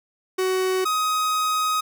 45% pulse tone pair in turn, 374 / 1258 Hz, F#4 / D#6, +19 / +19 cents, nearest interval octave + major sixth, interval 2100 cents, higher second, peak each -20 dBFS, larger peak neither, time 0.38-0.85 / 0.85-1.81 s, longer second, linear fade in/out 10 ms, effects none

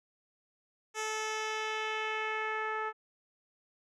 10% pulse tone with low-pass filter sweep, 435.2 Hz, A4, 19 cents flat, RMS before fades -35 dBFS, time 0.94-2.93 s, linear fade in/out 50 ms, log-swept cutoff 7800 to 1400 Hz, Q 1.5, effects none

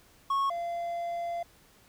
triangle tone pair in turn, 1100 / 687.2 Hz, C#6 / F5, -14 / -28 cents, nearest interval minor sixth, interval 814 cents, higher first, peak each -23 / -29 dBFS, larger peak first, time 0.3-0.5 / 0.5-1.43 s, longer second, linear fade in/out 5 ms, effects pink hiss -60 dBFS RMS until 1.88 s

